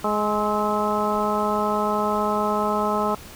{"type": "harmonic tone with a mistuned harmonic", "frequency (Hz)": 209.7, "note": "G#3", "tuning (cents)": 17, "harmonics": [1, 2, 3, 4, 5, 6], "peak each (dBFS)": [-27, -27, -27, -27, -27, -27], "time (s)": [0.04, 3.15], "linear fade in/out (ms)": 5, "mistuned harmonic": 6, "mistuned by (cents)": 49, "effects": ["pink hiss -42 dBFS RMS until 3.35 s"]}